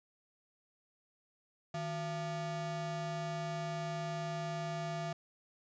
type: ring-modulated tone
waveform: square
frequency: 261.6 Hz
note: C4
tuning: in tune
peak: -34 dBFS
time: 1.74-5.13 s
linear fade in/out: 5 ms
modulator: 419 Hz
effects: resampled to 16000 Hz